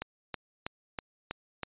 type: click train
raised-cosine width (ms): 0.3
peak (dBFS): -18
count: 6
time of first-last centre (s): 0.02-1.633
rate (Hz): 3.1
effects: resampled to 8000 Hz